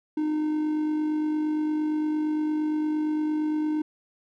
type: tone with amplitude modulation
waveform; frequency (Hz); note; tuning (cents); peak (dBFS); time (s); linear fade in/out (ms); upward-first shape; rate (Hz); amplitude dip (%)
triangle; 306.1; D#4; -28; -20; 0.17-3.82; 5; sine; 48.7; 30
effects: none